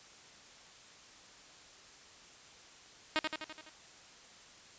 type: tone with echo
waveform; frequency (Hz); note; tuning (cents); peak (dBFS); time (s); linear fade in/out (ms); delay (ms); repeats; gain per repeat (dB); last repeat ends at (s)
5% pulse; 311.6; D#4; +3; -17; 3.16-3.19; 0; 84; 6; -4; 3.694
effects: white hiss -56 dBFS RMS until 4.78 s + resampled to 16000 Hz